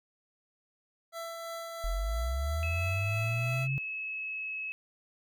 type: tone with tremolo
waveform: 25% pulse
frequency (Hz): 667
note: E5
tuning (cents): +20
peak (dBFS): -33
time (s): 1.12-3.68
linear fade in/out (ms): 50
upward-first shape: triangle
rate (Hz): 3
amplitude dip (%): 30
type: linear sweep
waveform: sine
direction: up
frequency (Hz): 40.7 to 138.59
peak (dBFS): -29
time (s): 1.84-3.78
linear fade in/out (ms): 0
type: tone with pitch glide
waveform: sine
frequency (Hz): 2594 to 2578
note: E7 to E7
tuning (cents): -28 to -39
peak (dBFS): -34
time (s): 2.63-4.72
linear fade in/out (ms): 0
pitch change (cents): -11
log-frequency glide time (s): 3.17-4.58
effects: none